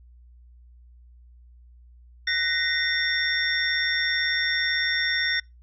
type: tone cluster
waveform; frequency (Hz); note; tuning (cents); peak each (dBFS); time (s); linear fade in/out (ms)
sine; 1503 / 1870 / 2028 / 3578 / 5510; F#6 / A#6 / B6 / A7 / F8; +27 / +5 / +45 / +28 / -24; -32 / -25 / -31 / -29 / -30; 2.27-5.4; 5
effects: noise-tail reverb RT60 0.2 s tail -26 dB re dry + added 60 Hz sine -48 dBFS peak until 5.62 s